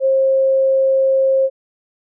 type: tone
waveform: sine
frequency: 534 Hz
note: C5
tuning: 35 cents sharp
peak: -11 dBFS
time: 0-1.5 s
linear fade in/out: 50 ms
effects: none